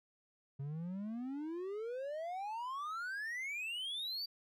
triangle exponential sweep, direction up, 134.7 to 4699 Hz, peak -37 dBFS, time 0.59-4.26 s, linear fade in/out 10 ms, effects none

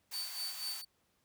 white high-pass noise, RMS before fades -46 dBFS, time 0.11-0.82 s, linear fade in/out 10 ms, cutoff 690 Hz, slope 24 dB/octave
40% pulse tone with tremolo, 4545 Hz, C#8, 42 cents sharp, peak -35 dBFS, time 0.13-0.85 s, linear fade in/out 10 ms, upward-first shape sine, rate 4.1 Hz, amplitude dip 75%
effects pink hiss -75 dBFS RMS until 1.24 s + high-pass 60 Hz 12 dB/octave

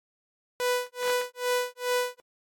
sawtooth tone with tremolo, 494.9 Hz, B4, 4 cents sharp, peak -19 dBFS, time 0.6-2.2 s, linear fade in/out 0 ms, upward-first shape sine, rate 2.4 Hz, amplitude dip 100%, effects AAC 64 kbps

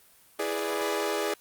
sawtooth chord, E dominant seventh, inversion none, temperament equal, 329.6 / 415.3 / 493.9 / 587.3 Hz, E4 / G#4 / B4 / D5, 0 / 0 / 0 / 0 cents, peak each -31 / -26 / -32 / -29 dBFS, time 0.39-1.34 s, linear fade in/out 5 ms, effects white hiss -58 dBFS RMS until 1.4 s + Opus 24 kbps

